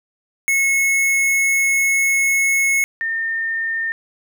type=tone pair in turn; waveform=square / sine; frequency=2186 / 1815.4 Hz; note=C#7 / A#6; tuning=-25 / -46 cents; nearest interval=minor third; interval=321 cents; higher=first; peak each=-15 / -19 dBFS; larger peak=first; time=0.48-2.84 / 3.01-3.92 s; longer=first; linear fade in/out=0 ms; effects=none